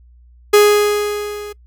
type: tone with level ramp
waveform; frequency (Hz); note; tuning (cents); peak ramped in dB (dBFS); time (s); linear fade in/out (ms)
45% pulse; 415.3; G#4; 0; -5 to -28; 0.53-1.53; 10
effects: noise-tail reverb RT60 0.1 s tail -25 dB re dry + added 60 Hz sine -43 dBFS peak until 1.66 s